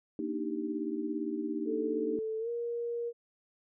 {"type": "chord", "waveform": "sine", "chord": "Eb major seventh", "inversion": "second", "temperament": "equal", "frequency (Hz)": [233.1, 293.7, 311.1, 392], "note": ["Bb3", "D4", "Eb4", "G4"], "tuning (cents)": [0, 0, 0, 0], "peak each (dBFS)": [-39, -38, -35, -39], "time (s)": [0.19, 2.19], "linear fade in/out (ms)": 2}
{"type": "tone with pitch glide", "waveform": "sine", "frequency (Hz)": [440, 471.6], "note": ["A4", "A#4"], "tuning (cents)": [0, 20], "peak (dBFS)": -32, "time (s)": [1.65, 3.13], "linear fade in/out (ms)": 50, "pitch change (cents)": 120, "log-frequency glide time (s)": [2.39, 2.49]}
{"effects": []}